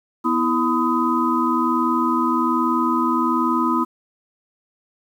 sine tone cluster, 246.5 / 327.7 / 1008 / 1255 Hz, B3 / E4 / B5 / D#6, -3 / -10 / +35 / +15 cents, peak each -22 dBFS, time 0.24-3.85 s, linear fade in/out 20 ms, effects 8-bit

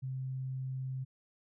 sine tone, 131.1 Hz, C3, 4 cents sharp, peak -35 dBFS, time 0.02-1.05 s, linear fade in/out 20 ms, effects none

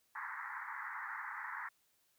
white band-pass noise, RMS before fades -44 dBFS, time 0.15-1.69 s, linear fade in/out 5 ms, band 850 to 2000 Hz, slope 96 dB/octave, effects white hiss -75 dBFS RMS until 2.18 s

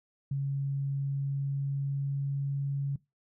sine tone with pitch glide, 138.59 to 139.55 Hz, C#3 to C#3, 0 to +12 cents, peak -28 dBFS, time 0.31-2.96 s, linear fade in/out 5 ms, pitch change +12 cents, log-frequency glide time 0.93-2.71 s, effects noise-tail reverb RT60 0.2 s tail -20 dB re dry

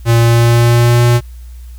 square tone with pitch glide, 116.54 to 120.02 Hz, A#2 to B2, 0 to -49 cents, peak -7 dBFS, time 0.05-1.21 s, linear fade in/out 50 ms, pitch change +51 cents, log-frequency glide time 0.18-1.03 s, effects added 60 Hz sine -28 dBFS peak until 1.78 s + white hiss -49 dBFS RMS until 1.78 s

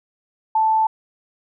sine tone, 879 Hz, A5, 2 cents flat, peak -14 dBFS, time 0.55-0.87 s, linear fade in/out 5 ms, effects none

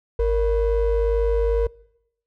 triangle ring-modulated tone, 258.1 Hz, C4, 23 cents flat, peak -12 dBFS, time 0.19-1.67 s, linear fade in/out 5 ms, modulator 207 Hz, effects noise-tail reverb RT60 0.8 s tail -23 dB re dry

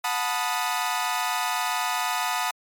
sawtooth chord, B dominant seventh, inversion second, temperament equal with one note detuned, 729.8 / 880 / 987.8 / 1244.5 Hz, F#5 / A5 / B5 / D#6, -24 / 0 / 0 / 0 cents, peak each -26 dBFS, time 0.04-2.51 s, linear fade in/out 5 ms, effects MP3 96 kbps

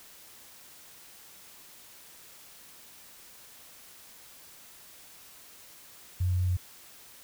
sine tone, 90.7 Hz, F#2, 34 cents flat, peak -24 dBFS, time 6.2-6.57 s, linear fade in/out 10 ms, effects white hiss -52 dBFS RMS until 7.23 s

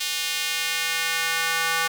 square tone with high-pass filter sweep, 164.6 Hz, E3, 2 cents flat, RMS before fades -25 dBFS, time 0-1.88 s, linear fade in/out 10 ms, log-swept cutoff 3200 to 1300 Hz, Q 1.3, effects none

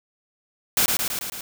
white noise with echo, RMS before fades -19 dBFS, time 0.77-0.86 s, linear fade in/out 2 ms, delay 110 ms, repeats 5, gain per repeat -3 dB, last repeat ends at 1.41 s, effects none

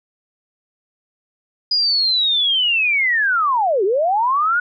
sine linear two-way sweep, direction down then up, 4953 to 360.9 to 1478 Hz, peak -14 dBFS, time 1.71-4.6 s, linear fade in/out 5 ms, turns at 3.84 s, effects none

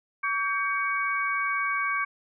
sine tone cluster, 1137 / 1579 / 2245 Hz, C#6 / G6 / C#7, +44 / +12 / +21 cents, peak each -28 / -30 / -29 dBFS, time 0.23-2.05 s, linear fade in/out 10 ms, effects none

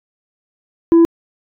sine tone, 334 Hz, E4, 23 cents sharp, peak -3 dBFS, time 0.92-1.05 s, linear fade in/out 0 ms, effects tanh soft clip ceiling -5 dBFS

